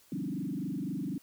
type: tone with frequency modulation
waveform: sine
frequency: 230.2 Hz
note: A#3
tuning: 22 cents flat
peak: -32 dBFS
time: 0.12-1.18 s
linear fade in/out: 2 ms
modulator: 23.9 Hz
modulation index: 3.1
effects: white hiss -62 dBFS RMS until 1.22 s